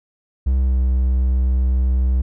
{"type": "tone with pitch glide", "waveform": "triangle", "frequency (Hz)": [65.2, 63.71], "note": ["C2", "C2"], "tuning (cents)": [-5, -45], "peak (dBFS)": -12, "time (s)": [0.46, 2.22], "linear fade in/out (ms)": 10, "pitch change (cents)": -40, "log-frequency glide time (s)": [0.61, 0.75], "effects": []}